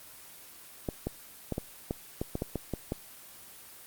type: clicks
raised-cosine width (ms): 2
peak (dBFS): -17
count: 11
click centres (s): 0.888 / 1.07 / 1.523 / 1.581 / 1.909 / 2.215 / 2.354 / 2.421 / 2.557 / 2.737 / 2.921
effects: white hiss -50 dBFS RMS until 3.86 s + Opus 24 kbps